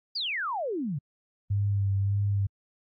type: exponential sweep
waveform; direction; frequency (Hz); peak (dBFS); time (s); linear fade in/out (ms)
sine; down; 4978 to 129; -28; 0.15-0.99; 10
type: tone with vibrato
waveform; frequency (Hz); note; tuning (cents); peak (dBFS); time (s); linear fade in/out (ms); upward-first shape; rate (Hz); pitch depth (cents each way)
sine; 99.7; G2; +30; -23; 1.5-2.47; 10; sine; 1.7; 28
effects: AAC 48 kbps